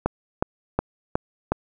click train, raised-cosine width 1 ms, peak -6 dBFS, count 5, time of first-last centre 0.06-1.52 s, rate 2.74 Hz, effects none

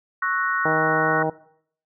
sine chord, F# dominant seventh, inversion second, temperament equal, 1108.7 / 1318.5 / 1480 / 1864.7 Hz, C#6 / E6 / F#6 / A#6, 0 / 0 / 0 / 0 cents, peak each -25 / -30 / -24 / -28 dBFS, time 0.22-1.23 s, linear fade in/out 5 ms
harmonic tone, 157.7 Hz, D#3, 24 cents sharp, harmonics 1 / 2 / 3 / 4 / 5 / 6, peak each -29 / -28 / -26 / -27 / -26 / -31 dBFS, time 0.65-1.3 s, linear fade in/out 5 ms
effects noise-tail reverb RT60 0.6 s tail -19 dB re dry

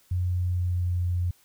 sine tone with pitch glide, 90.1 to 88.55 Hz, F#2 to F2, -45 to +24 cents, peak -23 dBFS, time 0.11-1.31 s, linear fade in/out 5 ms, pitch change -31 cents, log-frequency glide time 0.26-1.01 s, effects white hiss -61 dBFS RMS until 1.44 s

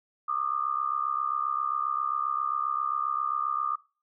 sine tone with amplitude modulation, 1209 Hz, D6, 50 cents sharp, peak -22 dBFS, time 0.28-3.76 s, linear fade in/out 10 ms, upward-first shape sine, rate 67.5 Hz, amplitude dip 90%, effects noise-tail reverb RT60 0.4 s tail -24 dB re dry

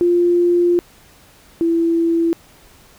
sine tone pair in turn, 349.2 / 333.7 Hz, F4 / E4, 0 / +21 cents, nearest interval minor second, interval 79 cents, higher first, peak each -11 / -13 dBFS, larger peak first, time 0.01-0.79 / 1.61-2.33 s, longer first, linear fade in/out 0 ms, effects pink hiss -48 dBFS RMS until 2.98 s

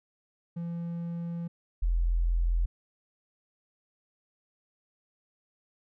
triangle / sine tone pair in turn, 170 / 42.5 Hz, F3 / F1, -46 / -46 cents, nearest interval 2 octaves, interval 2400 cents, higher first, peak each -30 / -23 dBFS, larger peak second, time 0.56-1.48 / 1.82-2.66 s, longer first, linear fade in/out 10 ms, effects none

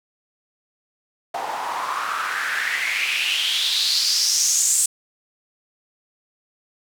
white noise with band-pass filter sweep, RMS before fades -22 dBFS, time 1.34-4.86 s, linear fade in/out 5 ms, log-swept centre 740 to 8100 Hz, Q 5, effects none

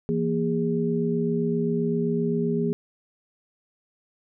sine tone cluster, 167 / 234.7 / 409.3 Hz, E3 / A#3 / G#4, +23 / +12 / -25 cents, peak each -26 dBFS, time 0.09-2.73 s, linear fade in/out 0 ms, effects none

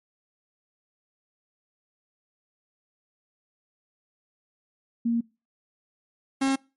sine / 45% pulse tone pair in turn, 233.1 / 269.6 Hz, A#3 / C#4, 0 / -48 cents, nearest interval minor third, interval 252 cents, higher second, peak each -21 dBFS, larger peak neither, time 5.05-5.21 / 6.41-6.56 s, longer first, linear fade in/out 10 ms, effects noise-tail reverb RT60 0.3 s tail -24 dB re dry + MP3 48 kbps

